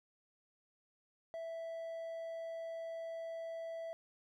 triangle tone, 659.3 Hz, E5, in tune, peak -39 dBFS, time 1.34-3.93 s, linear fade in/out 0 ms, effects none

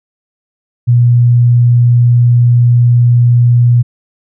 sine tone, 120.7 Hz, B2, 39 cents flat, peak -4 dBFS, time 0.87-3.83 s, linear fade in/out 20 ms, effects none

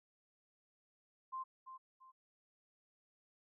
sine tone with echo, 1046.5 Hz, C6, in tune, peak -40 dBFS, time 1.32-1.44 s, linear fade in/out 20 ms, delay 340 ms, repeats 2, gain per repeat -9 dB, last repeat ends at 2.12 s, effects none

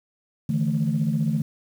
sine tone cluster, 147.8 / 162.9 / 219.9 Hz, D3 / E3 / A3, +11 / -20 / -1 cents, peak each -24 dBFS, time 0.49-1.42 s, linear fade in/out 5 ms, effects tanh soft clip ceiling -13 dBFS + 8-bit

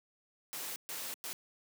white noise bursts at uneven times, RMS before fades -41 dBFS, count 3, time 0.53-0.76 / 0.89-1.14 / 1.24-1.33 s, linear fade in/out 0 ms, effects high-pass 200 Hz 12 dB/octave

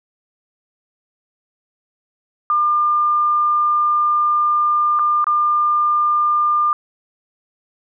sine tone with dropouts, 1200 Hz, D6, 37 cents sharp, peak -13 dBFS, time 2.5-6.73 s, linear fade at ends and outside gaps 1 ms, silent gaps 4.99-4.994 / 5.243-5.268 s, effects none

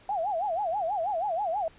sine tone with vibrato, 740 Hz, F#5, in tune, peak -26 dBFS, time 0.09-1.68 s, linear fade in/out 2 ms, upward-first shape sine, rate 6.2 Hz, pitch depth 240 cents each way, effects pink hiss -56 dBFS RMS until 1.78 s + resampled to 8000 Hz

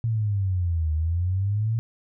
sine exponential two-way sweep, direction down then up, 116.4 to 76.8 to 116.4 Hz, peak -21 dBFS, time 0.04-1.79 s, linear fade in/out 0 ms, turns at 0.93 s, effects none

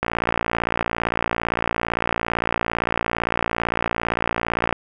click train, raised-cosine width 0.5 ms, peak -5 dBFS, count 272, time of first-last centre 0.03-4.727 s, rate 57.7 Hz, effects none

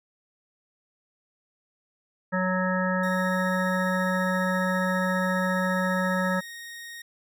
harmonic tone, 185 Hz, F#3, in tune, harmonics 1 / 3 / 5 / 7 / 9 / 10, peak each -26 / -29 / -33 / -32 / -31 / -35 dBFS, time 2.32-6.41 s, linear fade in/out 20 ms
sawtooth tone, 1864.7 Hz, A#6, in tune, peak -35 dBFS, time 3.03-7.02 s, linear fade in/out 5 ms
effects none

